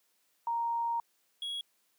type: tone pair in turn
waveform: sine / triangle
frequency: 932.3 / 3324 Hz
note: A#5 / G#7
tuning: 0 / +1 cents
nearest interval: octave + minor seventh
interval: 2201 cents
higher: second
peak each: -29 / -33 dBFS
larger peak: first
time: 0.47-1 / 1.42-1.61 s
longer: first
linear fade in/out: 2 ms
effects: white hiss -73 dBFS RMS until 1.98 s + high-pass 200 Hz 12 dB/octave